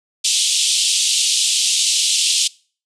pink band-pass noise, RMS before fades -17 dBFS, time 0.24-2.48 s, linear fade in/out 10 ms, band 2900 to 9400 Hz, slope 48 dB/octave, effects noise-tail reverb RT60 0.4 s tail -23 dB re dry

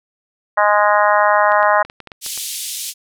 harmonic tone, 207.7 Hz, G#3, in tune, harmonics 3 / 4 / 5 / 6 / 7 / 8 / 9, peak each -16 / -17 / -16 / -20 / -21 / -23 / -22 dBFS, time 0.57-1.83 s, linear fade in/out 10 ms
clicks, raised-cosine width 0.3 ms, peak -18 dBFS, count 9, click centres 1.52 / 1.629 / 1.85 / 1.899 / 2.003 / 2.073 / 2.118 / 2.263 / 2.376 s
white band-pass noise, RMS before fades -26 dBFS, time 2.21-2.94 s, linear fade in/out 50 ms, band 2900 to 12000 Hz, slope 24 dB/octave
effects none

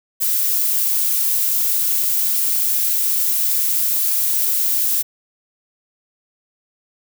violet noise, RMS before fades -18 dBFS, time 0.2-5.03 s, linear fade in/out 20 ms, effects none

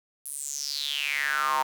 square tone with high-pass filter sweep, 71.4 Hz, D2, 48 cents flat, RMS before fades -29 dBFS, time 0.25-1.63 s, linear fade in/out 10 ms, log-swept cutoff 11000 to 890 Hz, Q 7.3, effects 9-bit

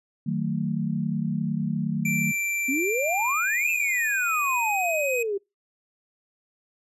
sine chord, D# diminished, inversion none, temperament just, 155.56 / 186.68 / 224 Hz, D#3 / F#3 / A3, 0 / +16 / +31 cents, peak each -28 dBFS, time 0.26-2.32 s, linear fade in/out 10 ms
square tone with pitch glide, 2349 to 2518 Hz, D7 to D#7, 0 to +20 cents, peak -26 dBFS, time 2.05-5.23 s, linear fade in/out 5 ms, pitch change +120 cents, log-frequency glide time 2.74-4.78 s
sine exponential two-way sweep, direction up then down, 252 to 2671 to 386 Hz, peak -24 dBFS, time 2.68-5.38 s, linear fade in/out 10 ms, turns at 3.7 s
effects noise-tail reverb RT60 0.2 s tail -24 dB re dry + resampled to 32000 Hz

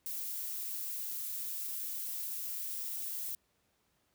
violet noise, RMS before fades -39 dBFS, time 0.06-3.35 s, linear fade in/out 0 ms, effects pink hiss -75 dBFS RMS until 4.14 s + high-pass 60 Hz 12 dB/octave

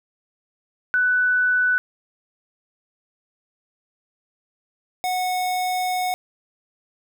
sine / square tone pair in turn, 1492 / 733.6 Hz, F#6 / F#5, +14 / -15 cents, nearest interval octave, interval 1229 cents, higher first, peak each -16 / -22 dBFS, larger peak first, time 0.94-1.78 / 5.04-6.14 s, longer second, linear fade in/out 0 ms, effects none

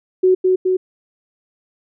sine tone with echo, 371.2 Hz, F#4, 6 cents sharp, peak -9 dBFS, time 0.23-0.35 s, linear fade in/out 10 ms, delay 210 ms, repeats 2, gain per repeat -2 dB, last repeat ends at 0.77 s, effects none

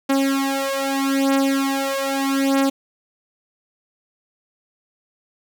sawtooth beating tone pair, 272.3 / 273.1 Hz, C#4 / C#4, -31 / -26 cents, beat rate 0.8 Hz, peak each -17 dBFS, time 0.09-2.7 s, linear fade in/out 10 ms, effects none

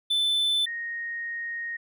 triangle / sine tone pair in turn, 3520 / 1864.7 Hz, A7 / A#6, 0 / 0 cents, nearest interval major seventh, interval 1100 cents, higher first, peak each -20 / -30 dBFS, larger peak first, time 0.1-0.66 / 0.66-1.77 s, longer second, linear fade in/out 10 ms, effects none

